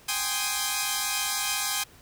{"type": "chord", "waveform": "5% pulse", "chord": "Ab major seventh", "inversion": "third", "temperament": "equal", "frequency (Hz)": [784, 830.6, 1046.5, 1244.5], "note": ["G5", "Ab5", "C6", "Eb6"], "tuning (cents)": [0, 0, 0, 0], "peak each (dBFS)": -20, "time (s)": [0.08, 1.84], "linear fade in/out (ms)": 10, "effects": ["pink hiss -54 dBFS RMS until 2.01 s"]}